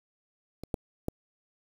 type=clicks; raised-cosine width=2 ms; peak=-26 / -15 / -16 dBFS; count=3; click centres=0.636 / 0.742 / 1.084 s; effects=7-bit